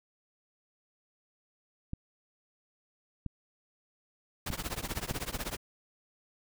clicks, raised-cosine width 5 ms, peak -23 dBFS, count 4, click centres 1.934 / 3.263 / 4.503 / 5.111 s
pink noise with tremolo, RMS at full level -33 dBFS, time 4.46-5.57 s, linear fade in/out 5 ms, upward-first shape triangle, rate 16 Hz, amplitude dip 100%
effects none

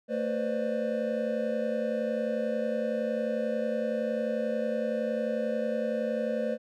triangle tone cluster, 223.7 / 496 / 527 / 597 Hz, A3 / B4 / C5 / D5, +29 / +7 / +12 / +28 cents, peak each -31 dBFS, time 0.08-6.58 s, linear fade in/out 50 ms, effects none

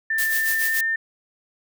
sine tone with pitch glide, 1782 to 1800.6 Hz, A6 to A6, +22 to +39 cents, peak -20 dBFS, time 0.1-0.96 s, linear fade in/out 5 ms, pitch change +17 cents, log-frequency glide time 0.25-0.81 s
blue noise with tremolo, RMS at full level -25 dBFS, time 0.18-0.81 s, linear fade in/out 5 ms, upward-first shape sine, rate 7 Hz, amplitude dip 65%
effects none

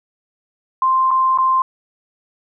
sine tone with dropouts, 1046.5 Hz, C6, in tune, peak -12 dBFS, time 0.82-1.62 s, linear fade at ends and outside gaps 2 ms, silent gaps 1.108-1.112 / 1.376-1.385 s, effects none

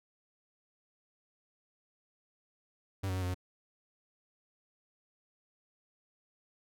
45% pulse tone with pitch steps, 97 / 92.6 / 93.6 / 89.9 / 91.4 Hz, G2 / F#2 / F#2 / F#2 / F#2, -18 / +2 / +20 / -49 / -21 cents, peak -32 dBFS, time 3.03-3.345 s, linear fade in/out 10 ms, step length 63 ms, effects none

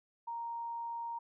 sine tone, 932.3 Hz, A#5, in tune, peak -37 dBFS, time 0.27-1.19 s, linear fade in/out 10 ms, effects none

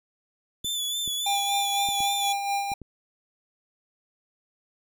sawtooth tone with vibrato, 3477 Hz, A7, 21 cents flat, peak -24 dBFS, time 0.64-2.33 s, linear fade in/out 10 ms, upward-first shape sine, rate 3.5 Hz, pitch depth 43 cents each way
clicks, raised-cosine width 3 ms, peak -28 dBFS, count 6, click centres 0.646 / 1.077 / 1.888 / 2.005 / 2.718 / 2.817 s
square tone with tremolo, 800 Hz, G5, 35 cents sharp, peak -24 dBFS, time 1.26-2.74 s, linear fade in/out 5 ms, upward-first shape sine, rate 4.1 Hz, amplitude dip 45%
effects none

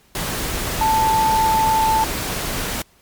sine tone in noise, 882 Hz, A5, 4 cents sharp, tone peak -14 dBFS, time 0.81-2.04 s, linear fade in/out 2 ms, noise pink, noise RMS -24 dBFS, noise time 0.15-2.82 s, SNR +7 dB, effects pink hiss -55 dBFS RMS until 3.01 s + MP3 96 kbps

